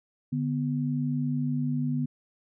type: tone pair together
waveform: sine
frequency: 146.83 / 247.2 Hz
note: D3 / B3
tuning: 0 / +2 cents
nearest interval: major sixth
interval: 902 cents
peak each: -28 dBFS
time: 0.32-2.06 s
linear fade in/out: 10 ms
effects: none